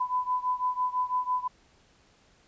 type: beating tone pair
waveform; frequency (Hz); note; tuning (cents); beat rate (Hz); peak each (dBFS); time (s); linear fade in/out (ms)
sine; 1000 / 1006; B5 / B5; +21 / +32; 6; -28 / -30; 0-1.48; 10
effects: pink hiss -62 dBFS RMS until 2.47 s + resampled to 16000 Hz